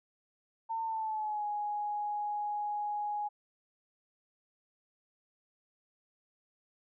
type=tone with pitch glide; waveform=sine; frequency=902 to 831.9 Hz; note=A5 to G#5; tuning=+43 to +3 cents; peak=-32 dBFS; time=0.69-3.29 s; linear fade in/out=20 ms; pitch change=-140 cents; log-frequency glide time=0.83-1.45 s; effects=none